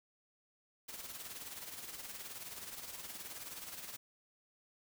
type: noise with tremolo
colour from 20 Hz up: white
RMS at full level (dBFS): -45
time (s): 0.88-3.97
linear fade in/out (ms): 10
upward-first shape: sine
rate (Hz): 19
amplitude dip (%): 55
effects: none